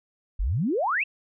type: exponential sweep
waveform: sine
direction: up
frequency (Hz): 38.68 to 2794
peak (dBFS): -22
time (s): 0.39-1.04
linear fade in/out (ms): 10
effects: none